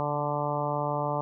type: harmonic tone with a mistuned harmonic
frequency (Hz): 146.83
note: D3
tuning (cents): 0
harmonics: 1 / 2 / 3 / 4 / 5 / 6 / 7 / 8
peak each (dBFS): -33 / -38 / -37 / -32 / -35 / -33 / -35 / -38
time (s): 0-1.21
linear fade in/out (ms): 0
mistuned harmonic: 1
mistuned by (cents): -29
effects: none